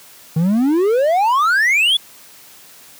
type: exponential sweep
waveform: triangle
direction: up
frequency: 153.3 to 3497 Hz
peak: -10 dBFS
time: 0.36-1.97 s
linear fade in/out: 5 ms
effects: white hiss -43 dBFS RMS until 2.99 s + high-pass 100 Hz 12 dB/octave